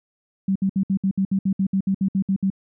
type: tone bursts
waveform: sine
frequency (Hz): 192.9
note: G3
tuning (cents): -28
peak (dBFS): -17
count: 15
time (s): 0.48-2.502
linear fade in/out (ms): 5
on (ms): 76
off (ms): 63
effects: none